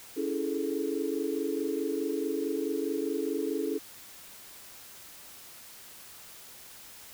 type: chord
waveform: sine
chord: A major seventh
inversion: first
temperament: equal with one note detuned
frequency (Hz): 280.7 / 329.6 / 415.3 / 440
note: C#4 / E4 / G#4 / A4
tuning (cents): +22 / 0 / 0 / 0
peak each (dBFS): -34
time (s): 0.16-3.79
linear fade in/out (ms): 20
effects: white hiss -49 dBFS RMS until 7.13 s